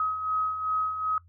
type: beating tone pair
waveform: sine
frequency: 1267 / 1269.6 Hz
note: D#6 / D#6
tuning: +31 / +35 cents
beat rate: 2.6 Hz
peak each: -34 / -26 dBFS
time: 0-1.18 s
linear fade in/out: 2 ms
effects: noise-tail reverb RT60 0.1 s tail -20 dB re dry + added 86 Hz sine -53 dBFS peak until 1.28 s